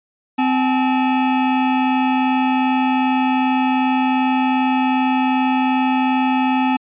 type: tone pair together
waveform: square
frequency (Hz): 258.8 / 859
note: C4 / A5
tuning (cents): -19 / -42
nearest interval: octave + major sixth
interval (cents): 2077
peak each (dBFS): -17 / -20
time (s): 0.38-6.77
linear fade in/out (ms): 10
effects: resampled to 8000 Hz